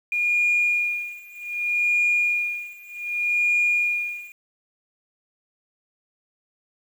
sine tone with tremolo, 2428 Hz, D#7, 43 cents flat, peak -16 dBFS, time 0.12-4.32 s, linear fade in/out 2 ms, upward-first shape sine, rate 0.65 Hz, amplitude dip 95%, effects tanh soft clip ceiling -13 dBFS + 8-bit

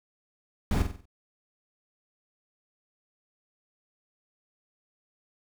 brown noise with echo, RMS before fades -25 dBFS, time 0.71-0.82 s, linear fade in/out 2 ms, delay 47 ms, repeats 5, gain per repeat -7 dB, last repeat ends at 1.055 s, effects none

